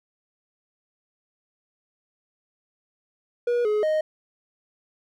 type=tone with pitch steps; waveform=triangle; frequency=481.2 / 422.8 / 621 Hz; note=B4 / G#4 / D#5; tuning=-45 / +31 / -3 cents; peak=-18 dBFS; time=3.47-4.01 s; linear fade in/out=5 ms; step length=180 ms; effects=none